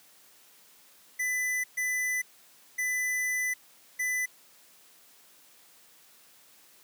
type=tone bursts at uneven times; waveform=square; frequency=2000 Hz; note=B6; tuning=21 cents sharp; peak=-28 dBFS; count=4; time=1.19-1.64 / 1.77-2.22 / 2.78-3.54 / 3.99-4.26 s; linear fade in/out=10 ms; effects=white hiss -58 dBFS RMS until 6.83 s + high-pass 150 Hz 12 dB/octave